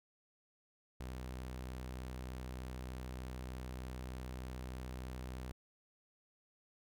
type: tone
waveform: sawtooth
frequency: 63.3 Hz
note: B1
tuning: 43 cents sharp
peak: -39 dBFS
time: 1-5.52 s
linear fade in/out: 5 ms
effects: none